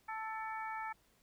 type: harmonic tone with a mistuned harmonic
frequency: 440 Hz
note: A4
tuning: in tune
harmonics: 2 / 3 / 4 / 5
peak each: -41 / -45 / -47 / -49 dBFS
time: 0.08-0.93 s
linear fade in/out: 10 ms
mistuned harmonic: 5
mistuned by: +42 cents
effects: pink hiss -71 dBFS RMS until 1.22 s